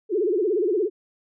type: tone with vibrato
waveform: sine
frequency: 389.2 Hz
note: G4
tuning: 12 cents flat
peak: -19 dBFS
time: 0.09-0.9 s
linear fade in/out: 50 ms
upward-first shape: sine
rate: 17 Hz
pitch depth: 230 cents each way
effects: none